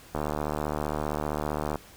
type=click train; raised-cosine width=1 ms; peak=-15 dBFS; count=122; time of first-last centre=0.15-1.757 s; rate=75.3 Hz; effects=pink hiss -51 dBFS RMS until 1.96 s